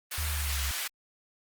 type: high-pass noise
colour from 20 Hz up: pink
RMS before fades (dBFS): -34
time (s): 0.11-0.88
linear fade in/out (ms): 10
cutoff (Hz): 1500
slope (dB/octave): 12
type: linear sweep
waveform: sine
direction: down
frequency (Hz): 77.78 to 67.2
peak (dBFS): -30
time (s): 0.18-0.71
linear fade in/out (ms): 0
effects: Opus 32 kbps